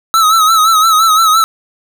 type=tone with vibrato; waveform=square; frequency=1295 Hz; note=E6; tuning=31 cents flat; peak=-7 dBFS; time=0.14-1.44 s; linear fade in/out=0 ms; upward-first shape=sine; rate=5.8 Hz; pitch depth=64 cents each way; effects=none